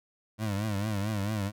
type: tone with vibrato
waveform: 25% pulse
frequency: 103.83 Hz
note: G#2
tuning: in tune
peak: -25 dBFS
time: 0.38-1.52 s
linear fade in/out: 50 ms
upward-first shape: triangle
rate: 4.5 Hz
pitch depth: 130 cents each way
effects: none